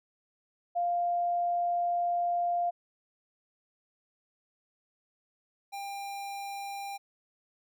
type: tone pair in turn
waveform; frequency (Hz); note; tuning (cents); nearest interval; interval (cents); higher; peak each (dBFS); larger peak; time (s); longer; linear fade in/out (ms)
sine / square; 698.5 / 797.1; F5 / G5; 0 / +29; major second; 229; second; -26 / -37; first; 0.75-2.71 / 5.72-6.98; first; 20
effects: none